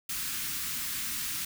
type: band-stop noise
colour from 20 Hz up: white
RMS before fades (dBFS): -34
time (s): 0.09-1.45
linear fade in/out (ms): 5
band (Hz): 290 to 1200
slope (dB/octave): 24
effects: none